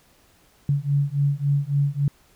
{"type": "beating tone pair", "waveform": "sine", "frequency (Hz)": [140.3, 143.9], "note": ["C#3", "D3"], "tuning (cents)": [21, -35], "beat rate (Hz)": 3.6, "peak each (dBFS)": -22, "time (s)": [0.69, 2.08], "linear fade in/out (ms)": 2, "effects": ["pink hiss -58 dBFS RMS until 2.35 s"]}